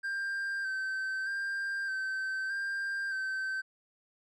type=tone with vibrato; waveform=triangle; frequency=1568 Hz; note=G6; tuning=in tune; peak=-30 dBFS; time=0.03-3.62 s; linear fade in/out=20 ms; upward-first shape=square; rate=0.81 Hz; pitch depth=25 cents each way; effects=resampled to 24000 Hz